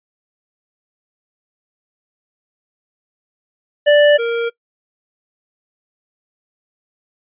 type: tone pair in turn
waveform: square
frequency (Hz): 587.3 / 466.1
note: D5 / A#4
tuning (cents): 0 / 0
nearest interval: major third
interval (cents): 400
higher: first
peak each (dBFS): -8 / -17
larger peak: first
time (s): 3.86-4.18 / 4.18-4.5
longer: neither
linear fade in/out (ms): 20
effects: noise-tail reverb RT60 0.1 s tail -22 dB re dry + resampled to 8000 Hz